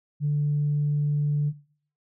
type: tone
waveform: sine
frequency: 146.83 Hz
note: D3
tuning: in tune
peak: -20 dBFS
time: 0.2-1.53 s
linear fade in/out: 50 ms
effects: noise-tail reverb RT60 0.5 s tail -19 dB re dry + tanh soft clip ceiling -17 dBFS